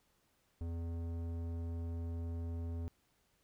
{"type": "tone with low-pass filter", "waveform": "square", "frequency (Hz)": 84, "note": "E2", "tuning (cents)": 33, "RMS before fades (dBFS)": -40, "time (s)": [0.61, 2.88], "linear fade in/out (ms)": 0, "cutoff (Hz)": 510, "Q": 0.57, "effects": ["pink hiss -75 dBFS RMS until 3.43 s"]}